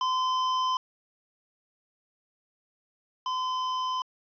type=tone pair in turn; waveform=square; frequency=1027 / 1023.3 Hz; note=C6 / C6; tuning=-33 / -39 cents; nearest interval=unison; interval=6 cents; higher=first; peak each=-25 / -28 dBFS; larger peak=first; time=0.01-0.77 / 3.26-4.02 s; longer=neither; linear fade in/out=2 ms; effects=resampled to 11025 Hz + 10-bit